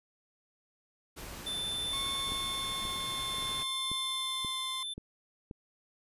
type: noise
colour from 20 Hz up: pink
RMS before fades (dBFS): -44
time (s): 1.16-3.64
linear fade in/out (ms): 20
type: tone with tremolo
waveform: square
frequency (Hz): 3535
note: A7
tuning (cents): +7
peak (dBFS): -33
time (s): 1.46-4.94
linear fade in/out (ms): 10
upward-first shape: triangle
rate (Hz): 0.5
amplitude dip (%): 35
type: tone with pitch glide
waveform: sawtooth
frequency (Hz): 1093 to 1048.5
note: C#6 to C6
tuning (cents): -25 to +3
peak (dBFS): -35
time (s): 1.93-4.83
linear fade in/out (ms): 2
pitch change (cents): -72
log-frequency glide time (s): 2.1-4.55
type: click train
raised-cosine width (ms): 3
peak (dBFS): -29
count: 7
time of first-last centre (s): 2.32-5.511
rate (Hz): 1.88
effects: resampled to 32000 Hz